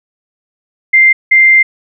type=tone pair in turn; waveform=sine; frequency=2093 / 2093 Hz; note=C7 / C7; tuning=0 / 0 cents; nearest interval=unison; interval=0 cents; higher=neither; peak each=-3 dBFS; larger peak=neither; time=0.93-1.13 / 1.31-1.63 s; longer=second; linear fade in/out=10 ms; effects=none